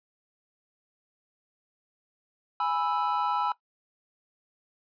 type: chord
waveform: triangle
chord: E major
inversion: first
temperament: equal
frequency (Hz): 830.6 / 987.8 / 1318.5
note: G#5 / B5 / E6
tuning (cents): 0 / 0 / 0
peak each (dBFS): -28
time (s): 2.6-3.52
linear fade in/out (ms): 2
effects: noise-tail reverb RT60 0.1 s tail -17 dB re dry + resampled to 11025 Hz